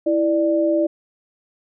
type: tone pair together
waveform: sine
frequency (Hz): 329.6 / 591.9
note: E4 / D5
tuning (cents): 0 / +13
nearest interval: minor seventh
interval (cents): 1013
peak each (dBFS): -18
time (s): 0.06-0.87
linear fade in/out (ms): 10
effects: none